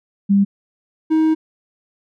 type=tone pair in turn; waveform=sine / triangle; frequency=199.2 / 316.2 Hz; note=G3 / D#4; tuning=+28 / +28 cents; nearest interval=minor sixth; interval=800 cents; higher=second; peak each=-10 dBFS; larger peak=neither; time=0.29-0.45 / 1.1-1.35 s; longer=second; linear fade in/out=20 ms; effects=none